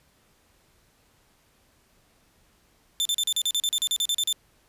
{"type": "tone bursts", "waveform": "sawtooth", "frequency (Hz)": 3549, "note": "A7", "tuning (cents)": 14, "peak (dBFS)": -19, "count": 15, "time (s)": [3, 4.327], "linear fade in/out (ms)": 0, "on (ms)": 53, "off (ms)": 38, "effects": ["pink hiss -63 dBFS RMS until 4.68 s", "resampled to 32000 Hz"]}